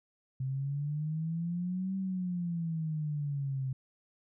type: exponential two-way sweep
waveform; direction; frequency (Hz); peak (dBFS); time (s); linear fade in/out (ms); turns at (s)
sine; up then down; 130.2 to 193 to 130.2; -31; 0.4-3.73; 5; 1.96
effects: none